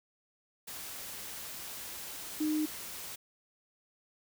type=tone in noise; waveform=sine; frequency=306.8 Hz; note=D#4; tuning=24 cents flat; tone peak=-28 dBFS; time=2.4-2.66 s; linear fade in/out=10 ms; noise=white; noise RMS=-43 dBFS; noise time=0.67-3.16 s; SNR=+12 dB; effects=none